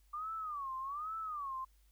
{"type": "tone with vibrato", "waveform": "sine", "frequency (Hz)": 1174.7, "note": "D6", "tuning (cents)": 0, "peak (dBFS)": -38, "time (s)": [0.13, 1.65], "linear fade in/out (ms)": 10, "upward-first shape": "sine", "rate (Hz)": 1.2, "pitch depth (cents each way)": 200, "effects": ["added 50 Hz sine -64 dBFS peak until 1.91 s", "white hiss -75 dBFS RMS until 1.91 s"]}